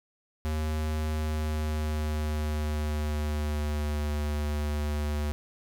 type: tone with pitch glide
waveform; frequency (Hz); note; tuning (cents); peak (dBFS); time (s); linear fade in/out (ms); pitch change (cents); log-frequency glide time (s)
square; 77.4 to 74.29; D#2 to D2; -9 to +20; -28; 0.45-5.32; 0; -71; 1.11-4.07
effects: none